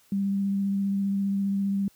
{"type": "tone with vibrato", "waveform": "sine", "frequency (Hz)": 197.6, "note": "G3", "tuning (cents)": 14, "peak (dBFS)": -23, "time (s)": [0.12, 1.88], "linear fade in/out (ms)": 2, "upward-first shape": "sine", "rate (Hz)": 15, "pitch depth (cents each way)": 12, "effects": ["white hiss -61 dBFS RMS until 1.95 s", "high-pass 60 Hz 12 dB/octave"]}